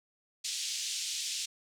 white band-pass noise, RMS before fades -36 dBFS, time 0.44-1.46 s, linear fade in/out 10 ms, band 2800 to 7400 Hz, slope 24 dB/octave, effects none

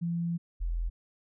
sine tone pair in turn, 170 / 42.28 Hz, F3 / E1, -46 / +45 cents, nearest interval 2 octaves, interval 2409 cents, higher first, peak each -28 dBFS, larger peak neither, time 0.01-0.38 / 0.6-0.9 s, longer first, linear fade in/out 20 ms, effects none

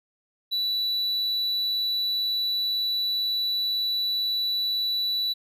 triangle tone, 3951 Hz, B7, in tune, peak -22 dBFS, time 0.51-5.34 s, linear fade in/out 20 ms, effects none

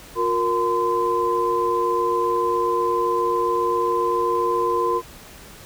sine tone cluster, 358.2 / 465.7 / 1024 Hz, F4 / A#4 / C6, +44 / -2 / -38 cents, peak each -24 / -23 / -21 dBFS, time 0.15-5.02 s, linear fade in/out 50 ms, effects pink hiss -43 dBFS RMS until 5.65 s

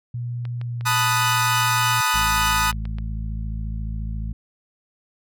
sine tone with pitch glide, 120.5 to 117.68 Hz, B2 to A#2, -42 to +17 cents, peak -25 dBFS, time 0.14-2.01 s, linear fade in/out 5 ms, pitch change -41 cents, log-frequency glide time 0.57-1.04 s
clicks, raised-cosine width 0.3 ms, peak -24 dBFS, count 12, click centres 0.453 / 0.614 / 0.81 / 0.917 / 1.224 / 2.207 / 2.38 / 2.416 / 2.654 / 2.727 / 2.854 / 2.985 s
sawtooth chord, B dominant seventh, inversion third, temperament equal, 880 / 987.8 / 1244.5 / 1480 Hz, A5 / B5 / D#6 / F#6, 0 / 0 / 0 / 0 cents, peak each -22 / -21 / -18 / -21 dBFS, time 0.85-2.72 s, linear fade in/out 20 ms
harmonic tone, 54.3 Hz, A1, 22 cents flat, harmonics 1 / 2 / 3 / 4, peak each -26 / -32 / -36 / -38 dBFS, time 2.14-4.33 s, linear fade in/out 5 ms
effects none

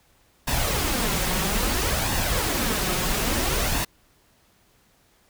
pink noise with flanger, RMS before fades -24 dBFS, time 0.47-3.85 s, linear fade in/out 10 ms, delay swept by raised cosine 1.1 to 5.5 ms, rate 0.6 Hz, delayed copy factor +0.5, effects pink hiss -61 dBFS RMS until 5.29 s

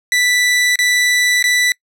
sawtooth tone with dropouts, 1975.5 Hz, B6, in tune, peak -8 dBFS, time 0.12-1.72 s, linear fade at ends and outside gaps 1 ms, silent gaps 0.757-0.789 / 1.426-1.44 s, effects noise-tail reverb RT60 0.1 s tail -25 dB re dry + low-pass 11000 Hz 12 dB/octave

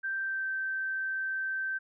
sine tone with pitch glide, 1568 to 1553.6 Hz, G6 to G6, 0 to -16 cents, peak -30 dBFS, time 0.03-1.79 s, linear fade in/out 20 ms, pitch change -16 cents, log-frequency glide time 0.22-0.47 s, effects none

